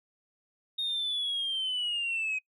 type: linear sweep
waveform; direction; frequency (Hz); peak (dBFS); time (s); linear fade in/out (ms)
sine; down; 3716 to 2517; -27; 0.78-2.39; 10
effects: noise-tail reverb RT60 0.1 s tail -25 dB re dry + tanh soft clip ceiling -26 dBFS